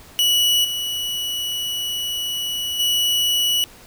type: tone with level steps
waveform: 40% pulse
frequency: 2939 Hz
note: F#7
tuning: 12 cents flat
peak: -14 / -22 / -16 dBFS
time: 0.19-3.64 s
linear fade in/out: 0 ms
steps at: 0.64 / 2.79 s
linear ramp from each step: 10 ms
effects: pink hiss -45 dBFS RMS until 3.86 s